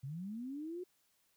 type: linear sweep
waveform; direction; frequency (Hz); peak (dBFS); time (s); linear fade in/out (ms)
sine; up; 126 to 370; -40; 0.03-0.84; 10
effects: white hiss -75 dBFS RMS until 1.36 s